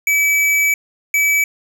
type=tone bursts at uneven times; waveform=square; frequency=2295 Hz; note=D7; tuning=40 cents flat; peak=-13 dBFS; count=2; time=0.07-0.74 / 1.14-1.44 s; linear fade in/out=2 ms; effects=none